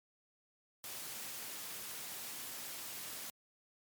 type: noise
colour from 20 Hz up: white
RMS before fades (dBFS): -45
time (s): 0.84-3.3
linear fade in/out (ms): 0
effects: high-pass 100 Hz 12 dB/octave + MP3 96 kbps